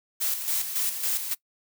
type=noise with tremolo; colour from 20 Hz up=blue; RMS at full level=-26 dBFS; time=0.2-1.35 s; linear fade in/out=20 ms; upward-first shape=square; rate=3.6 Hz; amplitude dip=55%; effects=noise-tail reverb RT60 0.1 s tail -22 dB re dry